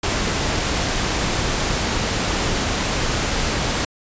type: noise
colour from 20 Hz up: pink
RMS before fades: -21 dBFS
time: 0.03-3.85 s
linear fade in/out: 5 ms
effects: resampled to 16000 Hz